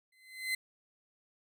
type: tone with exponential growth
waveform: 35% pulse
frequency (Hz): 2050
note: C7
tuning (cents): -36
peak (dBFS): -27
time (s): 0.12-0.55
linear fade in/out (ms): 5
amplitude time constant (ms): 93
effects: none